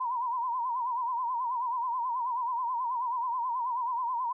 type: tone with vibrato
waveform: sine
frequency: 978 Hz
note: B5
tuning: 17 cents flat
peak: -28 dBFS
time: 0-4.33 s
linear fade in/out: 10 ms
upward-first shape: sine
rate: 9.3 Hz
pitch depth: 100 cents each way
effects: none